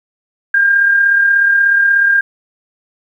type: tone with amplitude modulation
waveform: sine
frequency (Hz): 1605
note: G6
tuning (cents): +40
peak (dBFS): -6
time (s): 0.54-2.21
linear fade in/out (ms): 5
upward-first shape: sine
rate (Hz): 36.6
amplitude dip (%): 40
effects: 8-bit